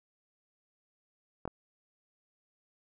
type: clicks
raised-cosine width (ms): 1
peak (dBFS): -22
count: 2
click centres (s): 1.454 / 1.477
effects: none